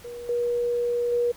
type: tone with level steps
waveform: sine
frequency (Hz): 480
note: B4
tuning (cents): -49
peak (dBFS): -34 / -22 / -20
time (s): 0.04-1.32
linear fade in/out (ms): 10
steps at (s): 0.29 / 1.12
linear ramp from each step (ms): 2
effects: pink hiss -49 dBFS RMS until 1.36 s